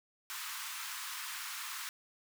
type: high-pass noise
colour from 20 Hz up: pink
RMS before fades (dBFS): -42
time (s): 0.3-1.89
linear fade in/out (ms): 0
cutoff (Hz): 1000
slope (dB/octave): 48
effects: none